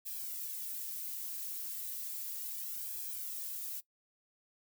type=noise with flanger; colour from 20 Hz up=violet; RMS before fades=-41 dBFS; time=0.05-3.81 s; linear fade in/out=20 ms; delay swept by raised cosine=1.2 to 3.9 ms; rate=0.34 Hz; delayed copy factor=+0.85; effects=noise-tail reverb RT60 0.1 s tail -19 dB re dry